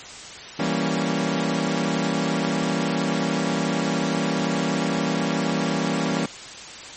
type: chord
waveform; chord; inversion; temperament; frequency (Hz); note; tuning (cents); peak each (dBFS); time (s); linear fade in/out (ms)
sawtooth; E diminished seventh; none; equal; 164.81 / 196 / 233.1 / 277.2; E3 / G3 / Bb3 / Db4; 0 / 0 / 0 / 0; -23; 0.59-6.26; 5
effects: white hiss -38 dBFS RMS until 6.96 s + MP3 32 kbps